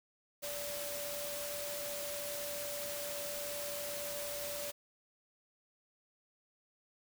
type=tone in noise; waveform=sine; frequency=580 Hz; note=D5; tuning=22 cents flat; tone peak=-42 dBFS; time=0.42-4.72 s; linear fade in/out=20 ms; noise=white; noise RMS=-42 dBFS; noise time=0.42-4.72 s; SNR=-3 dB; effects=none